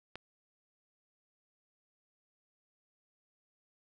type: click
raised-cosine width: 0.3 ms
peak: -26 dBFS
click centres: 0.156 s
effects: none